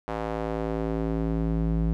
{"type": "tone with band-pass filter sweep", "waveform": "square", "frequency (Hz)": 55, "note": "A1", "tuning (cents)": 0, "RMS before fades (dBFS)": -27, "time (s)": [0.08, 1.93], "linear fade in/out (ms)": 0, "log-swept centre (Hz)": [770, 150], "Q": 1.1, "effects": []}